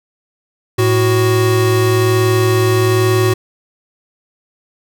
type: tone pair together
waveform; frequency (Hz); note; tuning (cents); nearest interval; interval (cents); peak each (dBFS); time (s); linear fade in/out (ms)
square; 110 / 371.1; A2 / F#4; 0 / +5; octave + major sixth; 2105; -14; 0.78-3.34; 10
effects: none